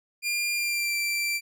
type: tone with pitch glide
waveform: sawtooth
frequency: 2400 to 2349 Hz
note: D7 to D7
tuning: +37 to 0 cents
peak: -22 dBFS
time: 0.22-1.41 s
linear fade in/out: 50 ms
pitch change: -37 cents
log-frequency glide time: 0.55-0.95 s
effects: none